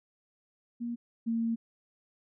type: tone pair in turn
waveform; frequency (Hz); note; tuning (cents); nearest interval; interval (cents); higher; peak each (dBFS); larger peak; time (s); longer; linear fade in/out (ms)
sine; 236.8 / 229; A#3 / A#3; +27 / -31; minor second; 58; first; -32 / -27; second; 0.8-0.96 / 1.26-1.56; second; 20
effects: none